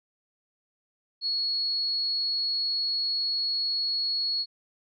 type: tone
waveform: sine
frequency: 4347 Hz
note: C#8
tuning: 35 cents flat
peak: -25 dBFS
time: 1.21-4.46 s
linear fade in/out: 50 ms
effects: none